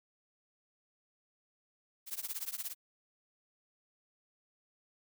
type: noise with tremolo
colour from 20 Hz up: blue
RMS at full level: -36 dBFS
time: 2.06-2.75 s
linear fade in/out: 50 ms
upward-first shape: triangle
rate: 17 Hz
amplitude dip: 100%
effects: none